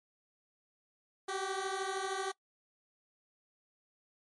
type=beating tone pair; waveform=15% pulse; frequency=378.5 / 391.5 Hz; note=F#4 / G4; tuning=+39 / -2 cents; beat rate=13 Hz; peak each=-31 dBFS; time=1.28-2.32 s; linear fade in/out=10 ms; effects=noise-tail reverb RT60 0.1 s tail -23 dB re dry + MP3 48 kbps